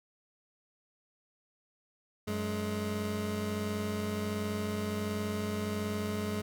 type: tone pair together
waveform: 25% pulse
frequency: 94.76 / 210.9 Hz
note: F#2 / G#3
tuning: +42 / +27 cents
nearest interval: octave + major second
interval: 1385 cents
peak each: -33 / -30 dBFS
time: 2.27-6.42 s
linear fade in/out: 10 ms
effects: none